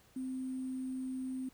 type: tone with sample-and-hold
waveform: sine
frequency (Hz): 259.5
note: C4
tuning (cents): -14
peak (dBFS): -36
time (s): 0.16-1.49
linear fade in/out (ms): 5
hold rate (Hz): 8820
effects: pink hiss -65 dBFS RMS until 1.53 s